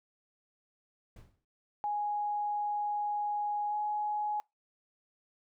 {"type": "noise with exponential decay", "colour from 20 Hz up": "brown", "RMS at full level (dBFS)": -47, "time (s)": [1.16, 1.45], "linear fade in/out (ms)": 5, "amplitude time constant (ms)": 62}
{"type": "tone with pitch glide", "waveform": "sine", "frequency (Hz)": [830, 838.7], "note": ["G#5", "G#5"], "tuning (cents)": [-1, 17], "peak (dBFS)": -30, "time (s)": [1.84, 4.4], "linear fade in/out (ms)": 0, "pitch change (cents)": 18, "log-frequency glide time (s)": [3.69, 3.74]}
{"effects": ["noise-tail reverb RT60 0.2 s tail -26 dB re dry"]}